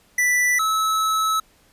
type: tone pair in turn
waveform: square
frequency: 1975.5 / 1297.9 Hz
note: B6 / E6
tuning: 0 / -27 cents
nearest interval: perfect fifth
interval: 727 cents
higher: first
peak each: -17 / -19 dBFS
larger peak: first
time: 0.18-0.59 / 0.59-1.4 s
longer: second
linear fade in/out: 5 ms
effects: pink hiss -57 dBFS RMS until 1.72 s + resampled to 32000 Hz